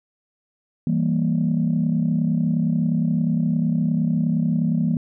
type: chord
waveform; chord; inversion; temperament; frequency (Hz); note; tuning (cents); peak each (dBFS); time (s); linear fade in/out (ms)
sine; E diminished; none; equal; 164.81 / 196 / 233.1; E3 / G3 / Bb3; 0 / 0 / 0; -20 / -24 / -21; 0.87-4.97; 2
effects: tanh soft clip ceiling -11 dBFS